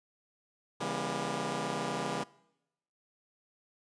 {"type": "chord", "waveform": "10% pulse", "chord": "C# diminished seventh", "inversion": "none", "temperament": "just", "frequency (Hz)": [138.59, 166.31, 199.57, 239.5], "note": ["C#3", "E3", "G3", "Bb3"], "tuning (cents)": [0, 16, 31, 47], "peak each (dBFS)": [-31, -31, -30, -30], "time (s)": [0.8, 2.24], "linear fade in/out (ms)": 10, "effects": ["noise-tail reverb RT60 0.9 s tail -23 dB re dry", "resampled to 22050 Hz"]}